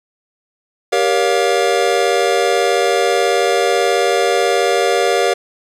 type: chord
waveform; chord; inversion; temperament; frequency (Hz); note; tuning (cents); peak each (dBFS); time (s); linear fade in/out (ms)
square; G half-diminished seventh; none; just; 392 / 470.4 / 564.5 / 705.6; G4 / Bb4 / Db5 / F5; 0 / +16 / +31 / +18; -19 / -18 / -20 / -19; 0.92-5.34; 10
effects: low-pass 9000 Hz 12 dB/octave + 8-bit